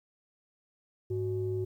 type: tone pair together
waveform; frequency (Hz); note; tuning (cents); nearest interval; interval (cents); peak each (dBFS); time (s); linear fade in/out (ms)
sine; 103.83 / 370; G#2 / F#4; 0 / 0; octave + minor seventh; 2200; -32 / -31; 1.1-1.65; 10
effects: tanh soft clip ceiling -22 dBFS + 11-bit